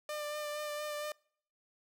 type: tone with vibrato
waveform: sawtooth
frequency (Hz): 597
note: D5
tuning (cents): +28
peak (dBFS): -33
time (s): 0.09-1.12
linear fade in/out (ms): 2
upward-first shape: sine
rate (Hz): 4.3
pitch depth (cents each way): 18
effects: noise-tail reverb RT60 0.6 s tail -26 dB re dry